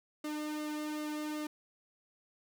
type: tone with flanger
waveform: sawtooth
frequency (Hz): 302.5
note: D#4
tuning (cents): -49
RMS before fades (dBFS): -38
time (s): 0.24-1.47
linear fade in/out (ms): 5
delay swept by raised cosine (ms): 1.2 to 2.09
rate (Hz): 2.6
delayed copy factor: -0.75
effects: none